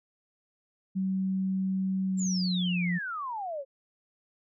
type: tone with pitch glide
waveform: sine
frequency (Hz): 190 to 176.26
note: F#3 to F3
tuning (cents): +46 to +16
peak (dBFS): -26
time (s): 0.95-2.99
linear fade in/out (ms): 20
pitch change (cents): -130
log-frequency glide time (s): 2.06-2.84
type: exponential sweep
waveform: sine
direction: down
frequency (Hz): 7550 to 525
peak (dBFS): -32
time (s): 2.17-3.65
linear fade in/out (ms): 50
effects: none